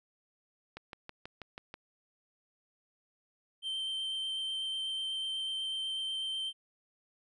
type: click train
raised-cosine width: 0.3 ms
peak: -27 dBFS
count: 7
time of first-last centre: 0.77-1.741 s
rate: 6.18 Hz
type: tone with vibrato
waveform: triangle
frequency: 3121 Hz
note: G7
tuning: 8 cents flat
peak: -32 dBFS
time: 3.62-6.53 s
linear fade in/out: 50 ms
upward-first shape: sine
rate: 8.1 Hz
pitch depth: 9 cents each way
effects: resampled to 24000 Hz

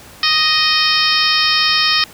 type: harmonic tone with a mistuned harmonic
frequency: 622.3 Hz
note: D#5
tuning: in tune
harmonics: 2 / 3 / 4 / 5 / 6 / 7 / 8 / 9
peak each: -20 / -20 / -20 / -20 / -20 / -20 / -20 / -20 dBFS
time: 0.23-2.04 s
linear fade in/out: 2 ms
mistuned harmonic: 9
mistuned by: -68 cents
effects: pink hiss -39 dBFS RMS until 2.13 s + high-pass 60 Hz 12 dB/octave

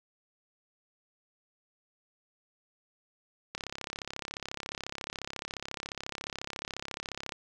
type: click train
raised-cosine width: 0.2 ms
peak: -19 dBFS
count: 130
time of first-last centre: 3.55-7.322 s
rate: 34.2 Hz
effects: none

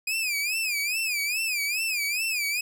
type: tone with vibrato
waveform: sawtooth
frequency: 2465 Hz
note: D#7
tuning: 17 cents flat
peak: -22 dBFS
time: 0.07-2.61 s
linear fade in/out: 5 ms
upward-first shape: sine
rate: 2.4 Hz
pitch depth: 150 cents each way
effects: none

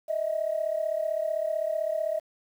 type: tone pair together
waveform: sine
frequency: 616.3 / 652 Hz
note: D#5 / E5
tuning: -17 / -19 cents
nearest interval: minor second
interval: 98 cents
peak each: -28 dBFS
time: 0.08-2.2 s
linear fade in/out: 20 ms
effects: tanh soft clip ceiling -18 dBFS + 9-bit

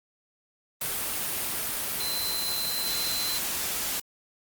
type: tone in noise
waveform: sine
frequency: 4072 Hz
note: C8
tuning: 48 cents flat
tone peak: -30 dBFS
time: 2-3.38 s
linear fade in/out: 5 ms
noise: white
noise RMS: -30 dBFS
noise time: 0.81-4 s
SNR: -3 dB
effects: Opus 32 kbps

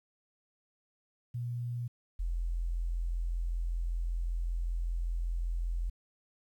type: tone pair in turn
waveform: sine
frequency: 120.5 / 42.6 Hz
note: B2 / F1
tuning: -42 / -42 cents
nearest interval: octave + tritone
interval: 1800 cents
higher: first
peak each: -33 / -30 dBFS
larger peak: second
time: 1.34-1.88 / 2.19-5.9 s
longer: second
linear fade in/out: 10 ms
effects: 11-bit

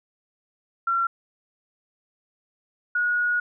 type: tone pair in turn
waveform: sine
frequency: 1365 / 1450.8 Hz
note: F6 / F#6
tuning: -40 / -34 cents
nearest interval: minor second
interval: 106 cents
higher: second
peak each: -20 dBFS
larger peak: neither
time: 0.87-1.07 / 2.95-3.4 s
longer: second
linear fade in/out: 5 ms
effects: none

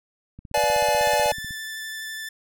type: click train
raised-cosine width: 5 ms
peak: -28 dBFS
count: 19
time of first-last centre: 0.39-1.508 s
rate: 16.1 Hz
type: chord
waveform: square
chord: B diminished seventh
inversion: none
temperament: equal with one note detuned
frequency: 493.9 / 587.3 / 698.5 / 852 Hz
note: B4 / D5 / F5 / Ab5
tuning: 0 / 0 / 0 / +44 cents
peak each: -29 / -23 / -29 / -23 dBFS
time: 0.54-1.32 s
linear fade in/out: 5 ms
type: tone with vibrato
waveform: sawtooth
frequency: 1760 Hz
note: A6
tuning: in tune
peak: -28 dBFS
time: 1.01-2.29 s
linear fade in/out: 5 ms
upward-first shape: sine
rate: 12 Hz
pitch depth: 12 cents each way
effects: none

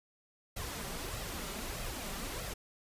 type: noise with flanger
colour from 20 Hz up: pink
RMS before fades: -40 dBFS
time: 0.56-2.54 s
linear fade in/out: 10 ms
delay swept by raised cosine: 1.5 to 5.2 ms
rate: 1.6 Hz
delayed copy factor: +0.55
effects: resampled to 32000 Hz

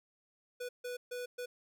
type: tone bursts at uneven times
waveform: square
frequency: 492.4 Hz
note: B4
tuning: 5 cents flat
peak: -39 dBFS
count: 4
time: 0.6-0.69 / 0.84-0.97 / 1.11-1.26 / 1.38-1.46 s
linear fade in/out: 10 ms
effects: none

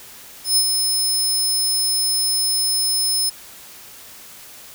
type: tone with ADSR envelope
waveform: 20% pulse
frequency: 5200 Hz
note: E8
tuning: 24 cents flat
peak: -7 dBFS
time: 0.44-3.3 s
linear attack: 130 ms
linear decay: 65 ms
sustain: -5 dB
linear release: 12 ms
effects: white hiss -41 dBFS RMS until 4.74 s

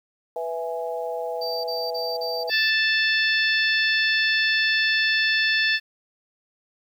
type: chord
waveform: sine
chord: E major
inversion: second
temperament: equal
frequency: 493.9 / 659.3 / 830.6 Hz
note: B4 / E5 / G#5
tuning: 0 / 0 / 0 cents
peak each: -29 / -30 / -33 dBFS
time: 0.36-2.5 s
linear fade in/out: 2 ms
type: tone bursts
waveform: triangle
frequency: 4653 Hz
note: D8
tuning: 17 cents flat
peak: -28 dBFS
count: 5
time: 1.41-2.704 s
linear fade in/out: 10 ms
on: 230 ms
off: 36 ms
type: harmonic tone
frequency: 880 Hz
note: A5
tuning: in tune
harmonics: 2 / 3 / 4 / 5 / 6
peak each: -21 / -25 / -27 / -29 / -31 dBFS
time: 2.49-5.8 s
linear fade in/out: 50 ms
effects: 9-bit

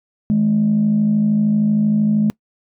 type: tone pair together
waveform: sine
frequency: 158.92 / 211.9 Hz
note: D#3 / G#3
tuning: +37 / +35 cents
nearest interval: perfect fourth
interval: 498 cents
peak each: -21 / -12 dBFS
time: 0.3-2.3 s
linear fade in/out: 0 ms
effects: noise-tail reverb RT60 0.1 s tail -25 dB re dry + tanh soft clip ceiling -8 dBFS

